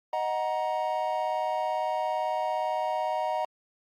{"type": "chord", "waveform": "triangle", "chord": "D# minor", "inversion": "none", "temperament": "equal with one note detuned", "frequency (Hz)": [622.3, 740, 941.5], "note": ["D#5", "F#5", "A#5"], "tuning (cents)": [0, 0, 17], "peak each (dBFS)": -29, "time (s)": [0.13, 3.45], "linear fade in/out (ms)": 2, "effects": ["Opus 48 kbps"]}